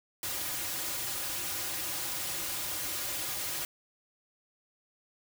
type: noise with comb filter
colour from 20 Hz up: white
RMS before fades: -35 dBFS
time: 0.23-3.65 s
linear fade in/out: 2 ms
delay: 4.5 ms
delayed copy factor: -0.85
effects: none